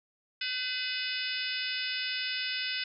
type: harmonic tone with a mistuned harmonic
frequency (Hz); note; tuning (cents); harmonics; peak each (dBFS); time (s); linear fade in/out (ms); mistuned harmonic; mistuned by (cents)
507; B4; +45; 3 / 4 / 5 / 6 / 7 / 8 / 9 / 10; -39 / -40 / -38 / -38 / -39 / -43 / -42 / -38; 0.41-2.84; 5; 6; -55
effects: none